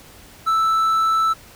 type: tone with hard clipping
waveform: triangle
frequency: 1318.5 Hz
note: E6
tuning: in tune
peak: -16 dBFS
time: 0.46-1.34 s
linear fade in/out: 20 ms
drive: 6 dB
effects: pink hiss -45 dBFS RMS until 1.55 s